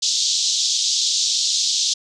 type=band-pass noise; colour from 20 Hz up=pink; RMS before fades=-20 dBFS; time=0.02-1.94 s; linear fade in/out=10 ms; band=3500 to 7000 Hz; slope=48 dB/octave; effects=none